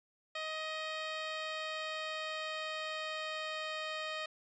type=tone with pitch glide; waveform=10% pulse; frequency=627 to 623.4 Hz; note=D#5 to D#5; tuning=+13 to +3 cents; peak=-29 dBFS; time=0.35-4.26 s; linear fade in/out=5 ms; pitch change=-10 cents; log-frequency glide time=1.18-3.76 s; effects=resampled to 16000 Hz